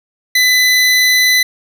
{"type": "tone", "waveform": "25% pulse", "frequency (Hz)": 2004, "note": "B6", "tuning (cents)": 25, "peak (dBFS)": -5, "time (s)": [0.35, 1.43], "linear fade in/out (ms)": 5, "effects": []}